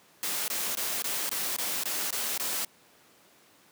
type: noise bursts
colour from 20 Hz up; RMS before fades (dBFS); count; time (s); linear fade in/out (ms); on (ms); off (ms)
white; -31; 9; 0.23-2.648; 0; 250; 21
effects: pink hiss -59 dBFS RMS until 3.71 s + high-pass 200 Hz 12 dB/octave